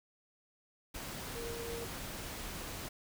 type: tone in noise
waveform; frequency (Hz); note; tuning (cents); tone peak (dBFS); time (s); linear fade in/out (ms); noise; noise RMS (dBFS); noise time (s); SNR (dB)
sine; 466.2; A#4; 0; -41; 1.35-1.85; 10; pink; -43; 0.94-2.89; -1
effects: none